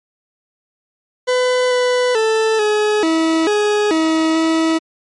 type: tone with pitch steps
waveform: 40% pulse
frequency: 502 / 497.3 / 441.6 / 422.6 / 323.5 / 417.7 / 320.1 / 323.3 Hz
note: B4 / B4 / A4 / G#4 / E4 / G#4 / D#4 / E4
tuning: +28 / +12 / +6 / +30 / -32 / +10 / +49 / -34 cents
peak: -12 dBFS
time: 1.27-4.79 s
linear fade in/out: 20 ms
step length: 440 ms
effects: low-pass 7000 Hz 12 dB/octave + MP3 48 kbps